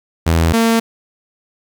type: tone pair in turn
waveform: sawtooth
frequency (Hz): 82.41 / 227.9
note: E2 / A#3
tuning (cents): 0 / -39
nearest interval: octave + tritone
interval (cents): 1761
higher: second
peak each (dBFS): -7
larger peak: neither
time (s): 0.26-0.53 / 0.53-0.8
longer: neither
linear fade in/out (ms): 10
effects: 8-bit